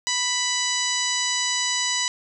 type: harmonic tone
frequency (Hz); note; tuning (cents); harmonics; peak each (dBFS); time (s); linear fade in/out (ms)
990; B5; +4; 1 / 2 / 3 / 4 / 5 / 6 / 7 / 8; -32 / -29 / -30 / -28 / -30 / -29 / -31 / -33; 0.07-2.08; 0
effects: none